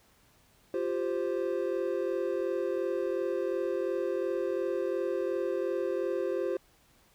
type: chord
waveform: triangle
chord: F suspended second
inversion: none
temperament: equal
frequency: 349.2 / 392 / 523.3 Hz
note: F4 / G4 / C5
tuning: 0 / 0 / 0 cents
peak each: -31 dBFS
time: 0.74-6.57 s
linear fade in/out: 2 ms
effects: pink hiss -64 dBFS RMS until 7.14 s